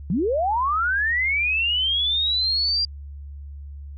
sine linear sweep, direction up, 146.83 to 4800 Hz, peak -19 dBFS, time 0.1-2.85 s, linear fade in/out 2 ms, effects added 71 Hz sine -34 dBFS peak until 3.97 s

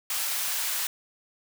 white high-pass noise, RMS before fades -29 dBFS, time 0.1-0.87 s, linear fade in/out 2 ms, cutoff 880 Hz, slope 12 dB/octave, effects none

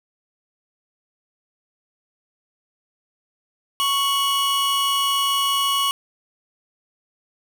45% pulse tone pair together, 1108.7 / 2935 Hz, C#6 / F#7, 0 / -15 cents, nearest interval octave + perfect fourth, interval 1685 cents, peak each -21 dBFS, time 3.8-5.91 s, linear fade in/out 0 ms, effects none

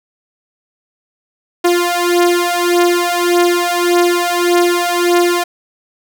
sawtooth beating tone pair, 349.2 / 350.9 Hz, F4 / F4, 0 / +8 cents, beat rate 1.7 Hz, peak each -10 dBFS, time 1.64-5.44 s, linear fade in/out 10 ms, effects none

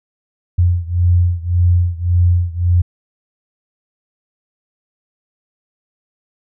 sine beating tone pair, 87.31 / 89.11 Hz, F2 / F2, 0 / +35 cents, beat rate 1.8 Hz, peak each -13 / -15 dBFS, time 0.58-2.82 s, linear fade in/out 10 ms, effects none

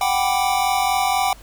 square chord, G major seventh, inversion third, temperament equal, 740 / 784 / 987.8 / 1174.7 Hz, F#5 / G5 / B5 / D6, 0 / 0 / 0 / 0 cents, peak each -23 / -21 / -27 / -27 dBFS, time 0.01-1.33 s, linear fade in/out 2 ms, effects added 50 Hz sine -42 dBFS peak until 1.42 s + pink hiss -47 dBFS RMS until 1.42 s

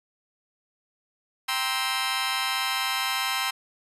15% pulse chord, C dominant seventh, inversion second, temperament just, 784.9 / 941.9 / 1046.5 / 1308.1 Hz, G5 / Bb5 / C6 / E6, +2 / +18 / 0 / -14 cents, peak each -25 / -27 / -23 / -25 dBFS, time 1.48-3.51 s, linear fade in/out 10 ms, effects resampled to 32000 Hz + 9-bit

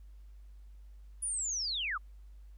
sine linear sweep, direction down, 9956 to 1083 Hz, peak -32 dBFS, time 1.22-1.98 s, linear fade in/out 10 ms, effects added 50 Hz sine -49 dBFS peak until 2.57 s + pink hiss -75 dBFS RMS until 2.57 s

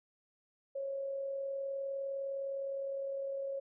sine tone with amplitude modulation, 548 Hz, C#5, 20 cents flat, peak -34 dBFS, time 0.75-3.6 s, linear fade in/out 10 ms, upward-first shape sine, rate 39.7 Hz, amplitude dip 30%, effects none

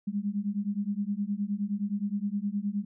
sine beating tone pair, 198.7 / 208.3 Hz, G3 / G#3, +24 / +5 cents, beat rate 9.6 Hz, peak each -31 dBFS, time 0.07-2.85 s, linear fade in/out 10 ms, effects none

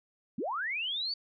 sine linear sweep, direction up, 174.61 to 4612 Hz, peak -31 dBFS, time 0.38-1.14 s, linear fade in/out 5 ms, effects none

